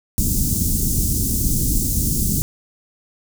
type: band-stop noise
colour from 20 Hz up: pink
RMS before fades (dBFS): -19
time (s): 0.18-2.42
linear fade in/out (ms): 0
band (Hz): 270 to 6500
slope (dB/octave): 24
effects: none